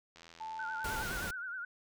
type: click train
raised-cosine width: 0.2 ms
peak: -36 dBFS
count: 83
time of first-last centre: 0.16-1.142 s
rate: 83.5 Hz
type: tone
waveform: sine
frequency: 880 Hz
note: A5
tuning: in tune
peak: -39 dBFS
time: 0.4-1.03 s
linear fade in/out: 10 ms
type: tone with vibrato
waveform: sine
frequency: 1464 Hz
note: F#6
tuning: 19 cents flat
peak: -38 dBFS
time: 0.59-1.65 s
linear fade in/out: 5 ms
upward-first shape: sine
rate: 9.6 Hz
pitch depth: 88 cents each way
type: noise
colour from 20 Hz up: pink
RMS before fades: -40 dBFS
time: 0.84-1.31 s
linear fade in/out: 5 ms
effects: none